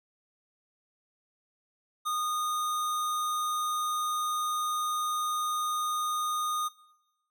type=tone; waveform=square; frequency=1230 Hz; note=D#6; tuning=20 cents flat; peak=-29 dBFS; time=2.05-6.69 s; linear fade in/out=20 ms; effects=noise-tail reverb RT60 0.9 s tail -19 dB re dry